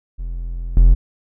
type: tone with level steps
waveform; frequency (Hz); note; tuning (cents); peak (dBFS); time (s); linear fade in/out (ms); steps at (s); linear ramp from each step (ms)
triangle; 42.65; F1; -40; -21 / -4; 0.18-0.95; 20; 0.77; 2
effects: none